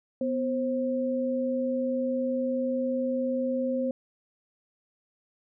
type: tone pair together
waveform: sine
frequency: 249.2 / 529.3 Hz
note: B3 / C5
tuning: +16 / +20 cents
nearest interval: octave + minor second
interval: 1304 cents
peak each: -28 dBFS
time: 0.21-3.91 s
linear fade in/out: 2 ms
effects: none